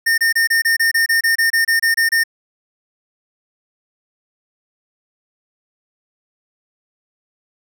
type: tone bursts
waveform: square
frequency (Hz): 1822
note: A#6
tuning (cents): -40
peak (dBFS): -13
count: 15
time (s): 0.06-2.238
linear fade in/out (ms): 10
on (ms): 120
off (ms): 27
effects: none